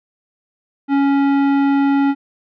sine tone with tanh clipping, 278.4 Hz, C#4, 8 cents sharp, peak -14 dBFS, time 0.88-2.15 s, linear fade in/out 50 ms, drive 15 dB, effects none

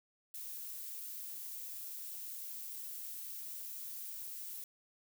violet noise, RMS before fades -45 dBFS, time 0.34-4.64 s, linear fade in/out 2 ms, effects none

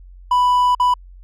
triangle tone with dropouts, 990 Hz, B5, 4 cents sharp, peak -10 dBFS, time 0.31-0.94 s, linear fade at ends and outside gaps 5 ms, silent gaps 0.75-0.798 s, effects added 45 Hz sine -38 dBFS peak until 1.23 s

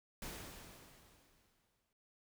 pink noise with exponential decay, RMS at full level -45 dBFS, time 0.22-1.93 s, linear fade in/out 2 ms, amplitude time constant 370 ms, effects none

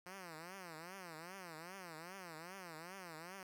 5% pulse tone with vibrato, 174.61 Hz, F3, in tune, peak -38 dBFS, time 0.06-3.43 s, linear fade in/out 2 ms, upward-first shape triangle, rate 2.5 Hz, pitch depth 230 cents each way, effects none

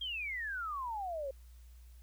sine exponential sweep, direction down, 3270 to 523.3 Hz, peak -36 dBFS, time 0.01-1.31 s, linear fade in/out 5 ms, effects added 60 Hz sine -52 dBFS peak until 2.02 s + white hiss -69 dBFS RMS until 2.02 s

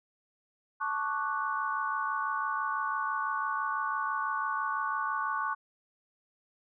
sine chord, D major seventh, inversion second, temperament equal, 880 / 1108.7 / 1174.7 / 1480 Hz, A5 / C#6 / D6 / F#6, 0 / 0 / 0 / 0 cents, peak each -37 / -32 / -37 / -35 dBFS, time 0.8-5.55 s, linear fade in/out 20 ms, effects none

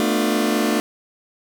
sawtooth chord, B half-diminished seventh, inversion third, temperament just, 222.2 / 246.9 / 296.3 / 355.6 Hz, A3 / B3 / D4 / F4, +17 / 0 / +15 / +31 cents, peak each -17 / -22 / -18 / -21 dBFS, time 0-0.8 s, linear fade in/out 0 ms, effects none

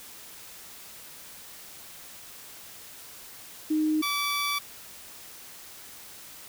sine / 15% pulse tone pair in turn, 309.3 / 1153.7 Hz, D#4 / D6, -10 / -31 cents, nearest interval octave + major seventh, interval 2279 cents, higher second, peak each -22 / -20 dBFS, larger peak second, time 3.7-4.02 / 4.02-4.59 s, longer second, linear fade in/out 10 ms, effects white hiss -46 dBFS RMS until 6.48 s

